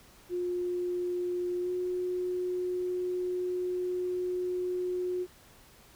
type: tone with pitch glide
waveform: sine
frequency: 356.1 to 361.9 Hz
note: F4 to F#4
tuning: +34 to -38 cents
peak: -29 dBFS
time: 0.29-5.27 s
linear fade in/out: 50 ms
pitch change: +28 cents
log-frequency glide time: 1.61-1.71 s
effects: pink hiss -57 dBFS RMS until 5.95 s